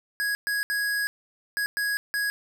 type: tone bursts at uneven times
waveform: square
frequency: 1661.2 Hz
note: G#6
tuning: in tune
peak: -25 dBFS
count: 6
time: 0.2-0.35 / 0.47-0.63 / 0.7-1.07 / 1.57-1.66 / 1.77-1.97 / 2.14-2.3 s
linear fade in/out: 0 ms
effects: none